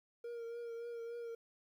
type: tone with vibrato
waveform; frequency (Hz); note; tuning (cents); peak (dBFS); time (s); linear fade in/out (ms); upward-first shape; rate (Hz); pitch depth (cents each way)
triangle; 467.8; A#4; +6; -40; 0.24-1.35; 5; triangle; 3.5; 31
effects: 12-bit